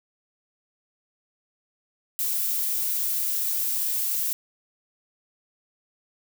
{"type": "noise", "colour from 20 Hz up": "violet", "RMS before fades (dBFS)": -26, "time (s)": [2.19, 4.33], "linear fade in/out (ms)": 0, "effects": []}